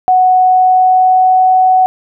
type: tone with pitch glide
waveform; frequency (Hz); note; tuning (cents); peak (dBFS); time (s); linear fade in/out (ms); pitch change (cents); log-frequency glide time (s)
sine; 740 to 745.6; F#5 to F#5; 0 to +13; -5; 0.08-1.86; 0; +13; 0.35-1.52
effects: none